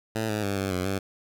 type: tone with pitch steps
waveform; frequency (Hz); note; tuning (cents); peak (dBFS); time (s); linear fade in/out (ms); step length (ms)
10% pulse; 111 / 106.2 / 99.5 / 97 / 91.1 / 97.2; A2 / G#2 / G2 / G2 / F#2 / G2; +16 / +39 / +26 / -18 / -26 / -14; -18; 0.15-0.99; 10; 140
effects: none